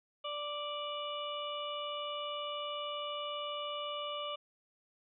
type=harmonic tone; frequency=587.3 Hz; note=D5; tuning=in tune; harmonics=1 / 2 / 4 / 5 / 6; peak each=-41 / -41 / -51 / -42 / -48 dBFS; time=0.24-4.36 s; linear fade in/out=10 ms; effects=none